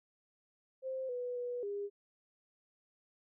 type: tone with pitch steps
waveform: sine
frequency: 524 / 492.7 / 488.5 / 405.4 Hz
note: C5 / B4 / B4 / G#4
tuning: +2 / -4 / -19 / -42 cents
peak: -36 dBFS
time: 0.82-1.9 s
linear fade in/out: 50 ms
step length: 270 ms
effects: none